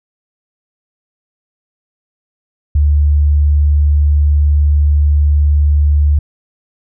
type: tone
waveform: sine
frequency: 73.42 Hz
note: D2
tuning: in tune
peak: -7 dBFS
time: 2.75-6.19 s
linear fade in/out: 5 ms
effects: none